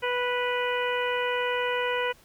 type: harmonic tone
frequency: 492.3 Hz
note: B4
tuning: 6 cents flat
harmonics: 1 / 2 / 3 / 4 / 5 / 6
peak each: -28 / -31 / -33 / -34 / -35 / -36 dBFS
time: 0.02-2.13 s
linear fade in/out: 20 ms
effects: pink hiss -57 dBFS RMS until 2.24 s